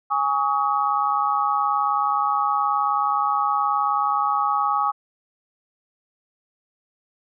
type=tone cluster; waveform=sine; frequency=826 / 1126 / 1265 Hz; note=G#5 / C#6 / D#6; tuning=-10 / +27 / +28 cents; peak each=-23 dBFS; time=0.1-4.92 s; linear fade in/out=20 ms; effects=none